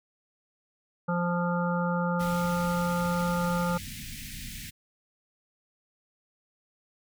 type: harmonic tone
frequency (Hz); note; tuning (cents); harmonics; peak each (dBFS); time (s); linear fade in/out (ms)
174.61; F3; 0; 1 / 3 / 5 / 7 / 8; -27 / -32 / -34 / -35 / -36; 1.08-3.78; 10
type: band-stop noise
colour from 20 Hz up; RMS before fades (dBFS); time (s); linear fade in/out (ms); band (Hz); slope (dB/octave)
pink; -40; 2.19-4.71; 20; 260 to 1800; 48
effects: none